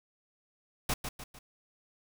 pink noise with echo, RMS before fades -30 dBFS, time 0.89-0.94 s, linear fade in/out 5 ms, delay 150 ms, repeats 3, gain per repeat -7 dB, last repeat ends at 1.39 s, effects none

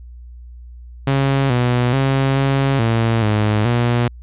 sawtooth tone with pitch steps, 136.8 / 122.8 / 135.2 / 136.6 / 114.2 / 106.2 / 120.1 Hz, C#3 / B2 / C#3 / C#3 / A#2 / G#2 / B2, -23 / -9 / -43 / -25 / -35 / +39 / -48 cents, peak -10 dBFS, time 1.07-4.08 s, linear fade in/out 5 ms, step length 430 ms, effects added 60 Hz sine -34 dBFS peak until 4.22 s + resampled to 8000 Hz

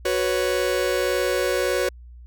45% pulse chord, F# suspended fourth, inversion none, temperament just, 370 / 493.3 / 555 Hz, F#4 / B4 / C#5, 0 / -2 / +2 cents, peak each -25 dBFS, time 0.05-1.89 s, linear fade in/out 5 ms, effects added 60 Hz sine -40 dBFS peak until 2.26 s

